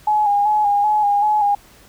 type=tone with vibrato; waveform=sine; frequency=830.6 Hz; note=G#5; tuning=in tune; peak=-13 dBFS; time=0.07-1.55 s; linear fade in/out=5 ms; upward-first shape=square; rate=2.6 Hz; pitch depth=35 cents each way; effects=pink hiss -48 dBFS RMS until 1.88 s